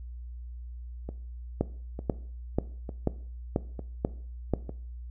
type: two click trains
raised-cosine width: 2 ms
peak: -23 / -11 dBFS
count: 5 / 7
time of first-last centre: 1.09-4.694 / 1.61-4.537 s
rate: 1.11 / 2.05 Hz
effects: noise-tail reverb RT60 0.5 s tail -18 dB re dry + added 60 Hz sine -38 dBFS peak until 5.1 s